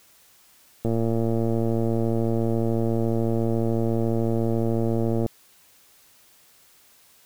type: click train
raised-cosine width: 2 ms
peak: -12 dBFS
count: 504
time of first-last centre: 0.85-5.262 s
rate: 114 Hz
effects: white hiss -56 dBFS RMS until 7.25 s